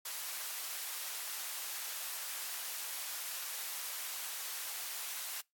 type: high-pass noise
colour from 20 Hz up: white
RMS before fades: -41 dBFS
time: 0.05-5.41 s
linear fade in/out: 5 ms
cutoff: 780 Hz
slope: 12 dB/octave
effects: noise-tail reverb RT60 0.2 s tail -25 dB re dry + AAC 64 kbps